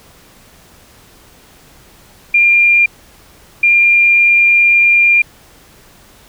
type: tone pair in turn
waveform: sine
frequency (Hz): 2397 / 2397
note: D7 / D7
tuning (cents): +35 / +35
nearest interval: unison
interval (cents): 0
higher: neither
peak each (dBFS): -6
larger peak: neither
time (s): 2.34-2.86 / 3.63-5.22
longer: second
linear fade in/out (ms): 5
effects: pink hiss -44 dBFS RMS until 6.28 s